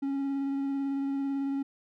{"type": "tone with vibrato", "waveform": "triangle", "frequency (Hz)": 275.7, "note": "C#4", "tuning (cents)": -9, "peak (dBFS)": -26, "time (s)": [0.02, 1.63], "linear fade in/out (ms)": 10, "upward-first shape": "sine", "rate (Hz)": 18, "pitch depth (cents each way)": 15, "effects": []}